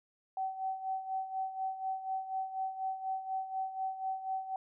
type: tone with tremolo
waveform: sine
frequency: 763 Hz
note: G5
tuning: 47 cents flat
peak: -31 dBFS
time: 0.37-4.56 s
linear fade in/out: 2 ms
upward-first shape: sine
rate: 4.1 Hz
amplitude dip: 70%
effects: none